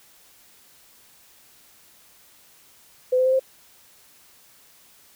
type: tone with pitch steps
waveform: sine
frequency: 507 / 513.5 / 520.1 / 526.7 Hz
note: B4 / C5 / C5 / C5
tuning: +45 / -33 / -10 / +11 cents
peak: -16 dBFS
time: 3.12-3.396 s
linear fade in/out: 10 ms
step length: 69 ms
effects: white hiss -54 dBFS RMS until 5.15 s